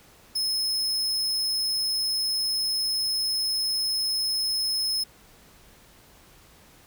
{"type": "tone", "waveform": "40% pulse", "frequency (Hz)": 5180, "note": "E8", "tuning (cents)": -31, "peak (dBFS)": -23, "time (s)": [0.35, 5.04], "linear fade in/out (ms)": 10, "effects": ["pink hiss -54 dBFS RMS until 6.86 s"]}